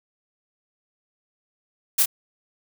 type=noise with echo; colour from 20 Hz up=blue; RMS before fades=-18 dBFS; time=1.98-2.03 s; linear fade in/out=10 ms; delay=29 ms; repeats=1; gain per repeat=-3 dB; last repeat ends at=2.059 s; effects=none